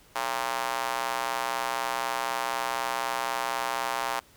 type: tone with high-pass filter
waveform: square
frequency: 62 Hz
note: B1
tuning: 7 cents sharp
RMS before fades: -30 dBFS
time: 0.15-4.2 s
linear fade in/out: 10 ms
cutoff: 880 Hz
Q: 2.1
effects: pink hiss -57 dBFS RMS until 4.36 s